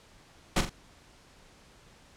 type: noise with echo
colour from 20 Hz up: pink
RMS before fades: -24 dBFS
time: 0.56-0.61 s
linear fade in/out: 5 ms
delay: 43 ms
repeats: 2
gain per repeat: -8 dB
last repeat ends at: 0.696 s
effects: pink hiss -57 dBFS RMS until 2.16 s + low-pass 8000 Hz 12 dB/octave